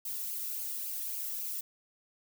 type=noise with flanger; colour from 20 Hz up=violet; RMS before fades=-37 dBFS; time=0.05-1.61 s; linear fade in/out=5 ms; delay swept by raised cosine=0.53 to 1.34 ms; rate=3.6 Hz; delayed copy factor=-0.55; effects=none